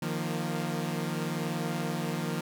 sawtooth chord, Eb suspended second, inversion none, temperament equal with one note detuned, 153.87 / 174.61 / 233.1 Hz, Eb3 / F3 / Bb3, -19 / 0 / 0 cents, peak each -30 / -30 / -32 dBFS, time 0.02-2.41 s, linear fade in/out 5 ms, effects none

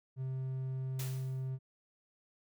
triangle tone, 131.2 Hz, C3, 5 cents sharp, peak -33 dBFS, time 0.16-1.59 s, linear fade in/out 50 ms
white noise with exponential decay, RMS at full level -42 dBFS, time 0.99-1.5 s, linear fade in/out 5 ms, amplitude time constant 110 ms
effects none

